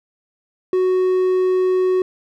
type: tone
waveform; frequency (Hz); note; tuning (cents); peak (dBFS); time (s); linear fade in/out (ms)
triangle; 370; F#4; 0; -12; 0.73-2.02; 2
effects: none